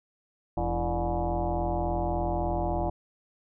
sine tone with frequency modulation, 339.2 Hz, E4, 50 cents sharp, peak -25 dBFS, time 0.57-2.9 s, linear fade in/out 5 ms, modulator 127 Hz, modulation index 4, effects none

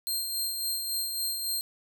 15% pulse tone with tremolo, 4186 Hz, C8, in tune, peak -21 dBFS, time 0.07-1.61 s, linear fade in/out 0 ms, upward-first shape sine, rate 3.6 Hz, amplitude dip 40%, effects none

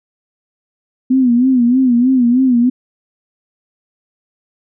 sine tone with vibrato, 250 Hz, B3, 21 cents sharp, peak -8 dBFS, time 1.1-2.7 s, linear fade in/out 10 ms, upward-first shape sine, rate 3.2 Hz, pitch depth 100 cents each way, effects none

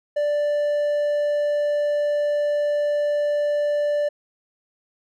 triangle tone, 587.3 Hz, D5, in tune, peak -17 dBFS, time 0.16-4.09 s, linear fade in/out 10 ms, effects none

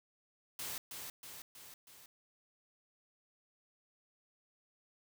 white noise with echo, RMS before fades -42 dBFS, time 0.59-0.78 s, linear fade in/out 2 ms, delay 320 ms, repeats 4, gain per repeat -4 dB, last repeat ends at 2.06 s, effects none

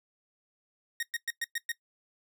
sawtooth tone bursts, 1864.7 Hz, A#6, in tune, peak -27 dBFS, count 6, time 1-1.718 s, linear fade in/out 2 ms, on 28 ms, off 110 ms, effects noise-tail reverb RT60 0.1 s tail -19 dB re dry

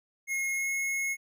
square tone with pitch glide, 2158 to 2172 Hz, C#7 to C#7, -47 to -36 cents, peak -29 dBFS, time 0.27-1.17 s, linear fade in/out 50 ms, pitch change +11 cents, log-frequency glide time 0.54-0.69 s, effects none

